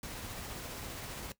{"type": "noise with tremolo", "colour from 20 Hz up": "pink", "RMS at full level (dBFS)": -42, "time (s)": [0.03, 1.32], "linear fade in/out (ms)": 2, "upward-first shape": "triangle", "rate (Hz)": 15, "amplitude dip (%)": 25, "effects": ["noise-tail reverb RT60 0.1 s tail -17 dB re dry"]}